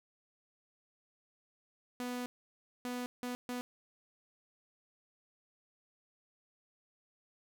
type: tone bursts at uneven times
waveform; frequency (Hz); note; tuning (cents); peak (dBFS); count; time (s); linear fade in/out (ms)
sawtooth; 246.9; B3; 0; -33; 4; 2-2.26 / 2.85-3.06 / 3.23-3.35 / 3.49-3.61; 0
effects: none